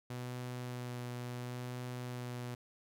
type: tone with vibrato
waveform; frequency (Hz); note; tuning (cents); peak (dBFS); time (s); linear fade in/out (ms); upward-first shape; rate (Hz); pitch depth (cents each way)
sawtooth; 123.47; B2; 0; -36; 0.1-2.55; 5; sine; 0.72; 13
effects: none